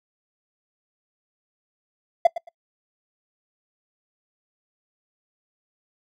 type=tone with echo; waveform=triangle; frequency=682 Hz; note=F5; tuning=41 cents flat; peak=-7 dBFS; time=2.25-2.27 s; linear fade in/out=5 ms; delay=110 ms; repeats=2; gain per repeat=-15 dB; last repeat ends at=2.49 s; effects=noise-tail reverb RT60 0.1 s tail -23 dB re dry + tanh soft clip ceiling -5 dBFS